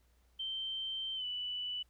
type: tone with pitch glide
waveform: sine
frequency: 3120 to 2972 Hz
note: G7 to F#7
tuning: -9 to +7 cents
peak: -36 dBFS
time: 0.39-1.83 s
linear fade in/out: 10 ms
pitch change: -84 cents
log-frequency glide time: 1.15-1.25 s
effects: added 60 Hz sine -67 dBFS peak until 1.89 s + pink hiss -75 dBFS RMS until 1.89 s